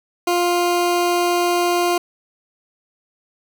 20% pulse tone, 350.8 Hz, F4, 8 cents sharp, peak -11 dBFS, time 0.27-1.98 s, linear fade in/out 5 ms, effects none

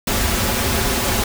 pink noise with comb filter, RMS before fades -19 dBFS, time 0.07-1.24 s, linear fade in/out 5 ms, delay 6.5 ms, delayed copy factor -0.6, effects none

